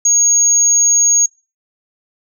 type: tone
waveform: sine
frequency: 6600 Hz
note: G#8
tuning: 12 cents flat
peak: -7 dBFS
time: 0.05-1.26 s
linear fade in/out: 5 ms
effects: noise-tail reverb RT60 0.3 s tail -24 dB re dry + tanh soft clip ceiling -6 dBFS